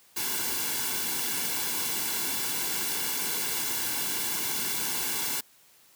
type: noise with comb filter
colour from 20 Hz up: white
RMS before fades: -30 dBFS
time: 0.16-5.41 s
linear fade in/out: 10 ms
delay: 1.6 ms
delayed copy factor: -0.7
effects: white hiss -59 dBFS RMS until 5.95 s + high-pass 80 Hz 12 dB/octave